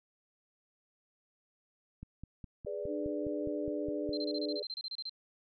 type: click train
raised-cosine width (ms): 5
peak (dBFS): -32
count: 11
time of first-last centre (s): 2.03-4.092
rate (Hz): 4.85
type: chord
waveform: sine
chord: G# diminished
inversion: none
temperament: equal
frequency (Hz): 415.3 / 493.9 / 587.3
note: G#4 / B4 / D5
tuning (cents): 0 / 0 / 0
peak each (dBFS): -39 / -42 / -39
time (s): 2.66-4.63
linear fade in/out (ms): 10
type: tone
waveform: sine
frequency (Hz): 300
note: D4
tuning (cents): +37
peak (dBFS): -36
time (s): 2.86-4.59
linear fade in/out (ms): 50
type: tone bursts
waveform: sine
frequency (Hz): 4129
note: C8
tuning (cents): -24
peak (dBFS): -37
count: 14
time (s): 4.13-5.095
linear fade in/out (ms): 2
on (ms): 42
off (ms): 29
effects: none